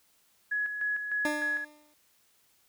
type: tone with tremolo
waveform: sine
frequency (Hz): 1683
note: G#6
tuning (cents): +23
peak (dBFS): -27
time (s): 0.51-1.65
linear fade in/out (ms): 10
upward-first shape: square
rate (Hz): 3.3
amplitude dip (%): 50
type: tone with exponential decay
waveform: 20% pulse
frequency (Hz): 300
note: D4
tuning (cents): +37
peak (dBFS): -22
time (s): 1.25-1.94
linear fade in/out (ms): 1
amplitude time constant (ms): 150
effects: white hiss -67 dBFS RMS until 2.68 s